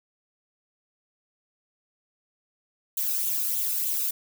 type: noise with flanger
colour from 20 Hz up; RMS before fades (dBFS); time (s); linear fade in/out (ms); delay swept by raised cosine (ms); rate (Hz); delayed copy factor
violet; -27; 2.97-4.11; 5; 0.28 to 0.81; 3.3; +0.55
effects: none